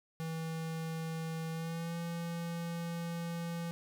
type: tone with pitch glide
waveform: square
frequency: 162.2 to 169.09 Hz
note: E3 to E3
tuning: -28 to +44 cents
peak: -37 dBFS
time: 0.2-3.71 s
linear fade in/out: 0 ms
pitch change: +72 cents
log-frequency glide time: 1.51-1.97 s
effects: 12-bit